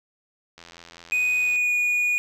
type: click train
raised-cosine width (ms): 0.2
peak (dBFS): -26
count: 84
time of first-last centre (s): 0.58-1.559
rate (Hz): 84.8
type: tone with pitch glide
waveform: triangle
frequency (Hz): 2489 to 2453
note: D#7 to D#7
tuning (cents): 0 to -25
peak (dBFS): -18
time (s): 1.12-2.18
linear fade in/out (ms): 0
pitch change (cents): -25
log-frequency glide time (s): 1.37-1.74
effects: none